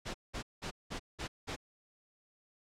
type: noise bursts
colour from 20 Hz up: pink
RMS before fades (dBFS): -39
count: 6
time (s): 0.05-1.564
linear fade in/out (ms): 20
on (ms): 94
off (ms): 190
effects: low-pass 6000 Hz 12 dB/octave